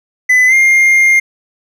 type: tone with pitch glide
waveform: triangle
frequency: 2006 to 2117 Hz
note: B6 to C7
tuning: +26 to +20 cents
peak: -4 dBFS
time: 0.29-1.2 s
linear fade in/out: 10 ms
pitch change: +94 cents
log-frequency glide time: 0.47-0.54 s
effects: none